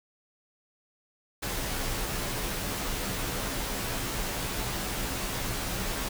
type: noise with comb filter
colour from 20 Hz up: pink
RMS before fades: -32 dBFS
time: 1.42-6.09 s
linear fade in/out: 10 ms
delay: 13 ms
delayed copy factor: -0.6
effects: none